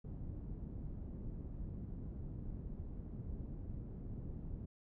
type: low-pass noise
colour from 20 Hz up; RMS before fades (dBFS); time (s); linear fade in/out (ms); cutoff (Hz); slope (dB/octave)
pink; -45; 0.04-4.66; 10; 220; 12
effects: none